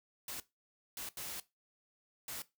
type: noise bursts at uneven times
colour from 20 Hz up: white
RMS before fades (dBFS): -43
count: 4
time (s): 0.28-0.4 / 0.97-1.09 / 1.17-1.4 / 2.28-2.42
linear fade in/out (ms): 2
effects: noise-tail reverb RT60 0.2 s tail -17 dB re dry